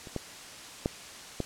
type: clicks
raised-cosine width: 2 ms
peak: -30 / -18 / -13 / -16 dBFS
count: 4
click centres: 0.072 / 0.163 / 0.859 / 1.403 s
effects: white hiss -45 dBFS RMS until 1.45 s + low-pass 8000 Hz 12 dB/octave